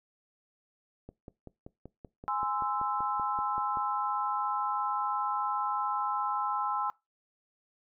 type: click train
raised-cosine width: 2 ms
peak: -31 dBFS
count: 15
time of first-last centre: 1.09-3.772 s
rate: 5.22 Hz
type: chord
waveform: sine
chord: Ab augmented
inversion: none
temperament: equal with one note detuned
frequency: 830.6 / 1035.7 / 1318.5 Hz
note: Ab5 / C6 / E6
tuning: 0 / -18 / 0 cents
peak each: -33 / -33 / -33 dBFS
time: 2.28-6.9 s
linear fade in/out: 0 ms
effects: noise-tail reverb RT60 0.2 s tail -21 dB re dry